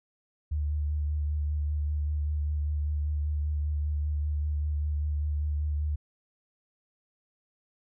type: tone with vibrato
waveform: sine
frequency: 74.5 Hz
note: D2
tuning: 25 cents sharp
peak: -26 dBFS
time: 0.51-5.96 s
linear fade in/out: 10 ms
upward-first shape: sine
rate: 5.1 Hz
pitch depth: 22 cents each way
effects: none